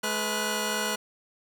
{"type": "tone cluster", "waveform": "10% pulse", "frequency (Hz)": [213.2, 496.5, 1446], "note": ["G#3", "B4", "F#6"], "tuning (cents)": [46, 9, -40], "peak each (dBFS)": -23, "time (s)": [0.03, 0.96], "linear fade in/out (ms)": 10, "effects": []}